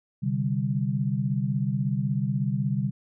sine chord, C suspended second, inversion none, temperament just, 130.81 / 147.16 / 196.22 Hz, C3 / D3 / G3, 0 / +4 / +2 cents, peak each -27 / -28 / -28 dBFS, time 0.22-2.91 s, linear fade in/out 20 ms, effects none

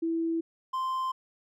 sine / triangle tone pair in turn, 329.6 / 1042.5 Hz, E4 / C6, 0 / -7 cents, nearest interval octave + minor sixth, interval 1993 cents, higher second, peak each -26 dBFS, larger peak neither, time 0.02-0.41 / 0.73-1.12 s, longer neither, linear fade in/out 10 ms, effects none

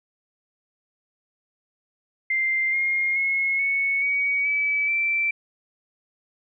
sine tone with pitch steps, 2093 / 2132 / 2172 / 2212 / 2254 / 2296 / 2338 Hz, C7 / C7 / C#7 / C#7 / C#7 / D7 / D7, 0 / +32 / -36 / -4 / +28 / -40 / -8 cents, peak -20 dBFS, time 2.3-5.31 s, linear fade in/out 5 ms, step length 430 ms, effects none

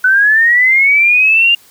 sine linear sweep, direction up, 1487 to 2819 Hz, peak -6 dBFS, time 0.04-1.55 s, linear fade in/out 5 ms, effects white hiss -45 dBFS RMS until 1.7 s

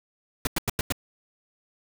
pink noise bursts, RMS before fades -25 dBFS, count 5, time 0.45-0.923 s, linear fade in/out 2 ms, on 21 ms, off 92 ms, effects none

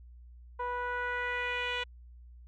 10% pulse tone with low-pass filter sweep, 490.7 Hz, B4, 11 cents flat, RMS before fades -34 dBFS, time 0.59-1.84 s, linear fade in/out 10 ms, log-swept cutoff 1000 to 3300 Hz, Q 2.2, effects added 60 Hz sine -49 dBFS peak until 2.47 s

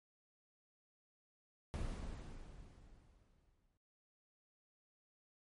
brown noise with exponential decay, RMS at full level -39 dBFS, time 1.74-3.77 s, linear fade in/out 0 ms, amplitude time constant 440 ms, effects MP3 48 kbps

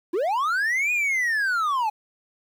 triangle linear two-way sweep, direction up then down, 311.1 to 2489 to 822 Hz, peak -19 dBFS, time 0.13-1.9 s, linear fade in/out 10 ms, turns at 0.92 s, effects 9-bit

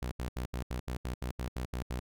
sawtooth tone bursts, 62.1 Hz, B1, 10 cents sharp, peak -30 dBFS, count 12, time 0.02-1.996 s, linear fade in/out 5 ms, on 95 ms, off 76 ms, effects none

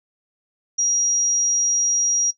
sine tone, 5720 Hz, F8, 41 cents sharp, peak -17 dBFS, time 0.78-2.31 s, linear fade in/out 10 ms, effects noise-tail reverb RT60 0.1 s tail -17 dB re dry

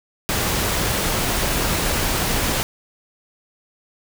pink noise, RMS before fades -21 dBFS, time 0.29-2.63 s, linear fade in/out 0 ms, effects none

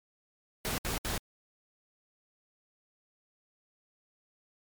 pink noise bursts, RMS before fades -33 dBFS, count 3, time 0.65-1.178 s, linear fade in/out 0 ms, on 130 ms, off 69 ms, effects MP3 96 kbps

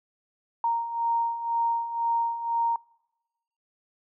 sine beating tone pair, 928 / 930 Hz, A#5 / A#5, -8 / -4 cents, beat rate 2 Hz, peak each -31 / -25 dBFS, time 0.64-2.76 s, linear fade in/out 2 ms, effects noise-tail reverb RT60 1.0 s tail -25 dB re dry

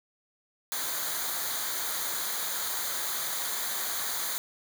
white noise with comb filter, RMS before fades -32 dBFS, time 0.72-4.38 s, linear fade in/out 0 ms, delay 0.37 ms, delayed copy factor -0.7, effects none

